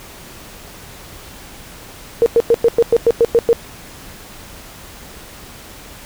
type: tone bursts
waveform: sine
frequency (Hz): 466.2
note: A#4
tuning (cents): 0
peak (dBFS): -7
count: 10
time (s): 2.22-3.53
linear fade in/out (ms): 0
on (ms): 41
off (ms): 100
effects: pink hiss -37 dBFS RMS until 6.05 s